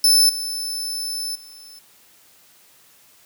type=tone with level steps; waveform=sawtooth; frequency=5270 Hz; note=E8; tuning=1 cent flat; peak=-9 / -22 / -38 dBFS; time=0.04-1.79 s; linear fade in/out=2 ms; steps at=0.29 / 1.35 s; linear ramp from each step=5 ms; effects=white hiss -53 dBFS RMS until 3.25 s + high-pass 60 Hz 12 dB/octave